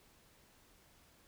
silence, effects pink hiss -66 dBFS RMS until 1.27 s

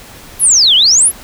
sine exponential two-way sweep, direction down then up, 11840 to 2891 to 11840 Hz, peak -5 dBFS, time 0.39-1.12 s, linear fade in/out 50 ms, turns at 0.75 s, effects pink hiss -35 dBFS RMS until 1.23 s

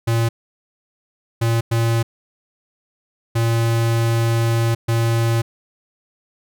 square tone bursts at uneven times, 115.3 Hz, A#2, 19 cents flat, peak -16 dBFS, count 5, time 0.07-0.29 / 1.41-1.61 / 1.71-2.03 / 3.35-4.75 / 4.88-5.42 s, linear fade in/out 10 ms, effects none

